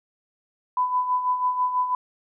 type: tone with tremolo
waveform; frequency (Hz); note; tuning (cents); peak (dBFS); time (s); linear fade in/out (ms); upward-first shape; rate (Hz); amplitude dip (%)
sine; 1000; B5; +21; -18; 0.77-1.95; 2; sine; 6.1; 60
effects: none